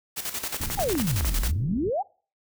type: noise with tremolo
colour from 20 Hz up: white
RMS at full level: -30 dBFS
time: 0.16-1.52 s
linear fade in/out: 20 ms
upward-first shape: square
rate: 11 Hz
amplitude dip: 65%
type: clicks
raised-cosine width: 0.5 ms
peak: -17 dBFS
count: 11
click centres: 0.439 / 0.545 / 0.636 / 0.701 / 0.792 / 0.897 / 0.953 / 0.999 / 1.209 / 1.247 / 1.435 s
type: low-pass noise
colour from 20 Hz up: pink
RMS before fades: -35 dBFS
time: 0.6-1.9 s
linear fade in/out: 2 ms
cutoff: 270 Hz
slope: 24 dB/octave
type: exponential two-way sweep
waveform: sine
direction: down then up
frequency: 868 to 35.57 to 868 Hz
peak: -23 dBFS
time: 0.77-2.03 s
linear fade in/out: 20 ms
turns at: 1.36 s
effects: noise-tail reverb RT60 0.4 s tail -24 dB re dry